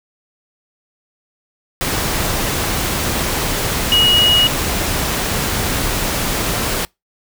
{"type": "tone in noise", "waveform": "sine", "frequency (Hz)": 2895, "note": "F#7", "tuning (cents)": -38, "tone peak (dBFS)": -10, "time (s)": [3.92, 4.47], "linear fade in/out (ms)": 0, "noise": "pink", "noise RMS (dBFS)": -19, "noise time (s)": [1.81, 6.85], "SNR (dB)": 6, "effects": ["noise-tail reverb RT60 0.2 s tail -26 dB re dry"]}